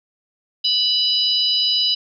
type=harmonic tone; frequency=987.8 Hz; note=B5; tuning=in tune; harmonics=3 / 4 / 5; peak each=-20 / -20 / -20 dBFS; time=0.64-1.95 s; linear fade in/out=10 ms; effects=none